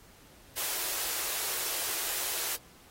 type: high-pass noise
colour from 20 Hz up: white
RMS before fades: -33 dBFS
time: 0.56-2.57 s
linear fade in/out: 20 ms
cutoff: 320 Hz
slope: 96 dB/octave
effects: pink hiss -57 dBFS RMS until 2.9 s + AAC 48 kbps